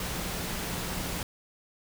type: tone in noise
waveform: sine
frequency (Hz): 179.6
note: F3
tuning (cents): +49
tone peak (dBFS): -41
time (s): 0-1.23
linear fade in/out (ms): 2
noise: pink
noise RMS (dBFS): -34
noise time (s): 0-1.23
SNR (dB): -10
effects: none